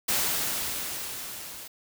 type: noise with level ramp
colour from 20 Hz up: white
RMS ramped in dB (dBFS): -25 to -42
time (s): 0.08-1.68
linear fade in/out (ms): 10
effects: none